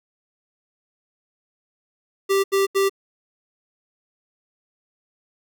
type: tone bursts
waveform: square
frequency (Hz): 391.7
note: G4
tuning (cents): -1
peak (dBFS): -17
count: 3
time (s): 2.29-2.896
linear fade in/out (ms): 20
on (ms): 150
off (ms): 78
effects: none